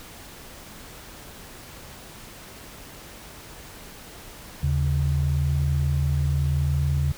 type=tone pair together; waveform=sine; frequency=77.78 / 138.59 Hz; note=D#2 / C#3; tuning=0 / 0 cents; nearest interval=minor seventh; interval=1000 cents; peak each=-22 dBFS; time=4.63-7.12 s; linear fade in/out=5 ms; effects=tanh soft clip ceiling -12 dBFS + pink hiss -43 dBFS RMS until 7.17 s